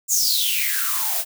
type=noise with high-pass filter sweep; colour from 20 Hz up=blue; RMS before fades=-21 dBFS; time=0.08-1.25 s; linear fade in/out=50 ms; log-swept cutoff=7300 to 570 Hz; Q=9.1; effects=none